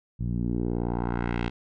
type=tone with low-pass filter sweep; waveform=10% pulse; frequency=59 Hz; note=A#1; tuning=22 cents sharp; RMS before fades=-28 dBFS; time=0.19-1.5 s; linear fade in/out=20 ms; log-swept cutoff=130 to 3300 Hz; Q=1.5; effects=none